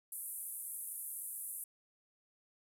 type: band-pass noise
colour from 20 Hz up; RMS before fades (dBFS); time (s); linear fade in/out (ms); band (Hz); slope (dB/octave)
pink; -44; 0.12-1.64; 2; 9500 to 13000; 48
effects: none